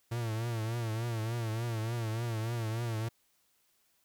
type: tone with vibrato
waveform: 45% pulse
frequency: 114.2 Hz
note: A#2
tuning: 35 cents flat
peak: -32 dBFS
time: 0.11-3.09 s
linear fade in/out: 10 ms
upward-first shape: triangle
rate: 3.4 Hz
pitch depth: 96 cents each way
effects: white hiss -72 dBFS RMS until 4.04 s